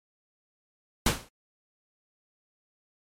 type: noise with exponential decay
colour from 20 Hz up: pink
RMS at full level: -19 dBFS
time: 1.06-1.29 s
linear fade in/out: 5 ms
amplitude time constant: 48 ms
effects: low-pass 12000 Hz 12 dB/octave + MP3 64 kbps